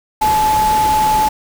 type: tone in noise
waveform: sine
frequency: 861 Hz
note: A5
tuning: 38 cents flat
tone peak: -11 dBFS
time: 0.21-1.29 s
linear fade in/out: 10 ms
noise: pink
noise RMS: -23 dBFS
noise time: 0.21-1.29 s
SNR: +9 dB
effects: none